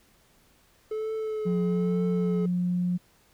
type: tone with vibrato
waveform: triangle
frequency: 431.7 Hz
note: A4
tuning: 33 cents flat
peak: -26 dBFS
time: 0.91-2.46 s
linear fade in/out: 5 ms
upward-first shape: triangle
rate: 1.1 Hz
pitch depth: 36 cents each way
type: tone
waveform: sine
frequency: 178.3 Hz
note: F3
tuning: 36 cents sharp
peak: -23 dBFS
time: 1.45-2.98 s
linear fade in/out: 20 ms
effects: tanh soft clip ceiling -16 dBFS + pink hiss -62 dBFS RMS until 3.33 s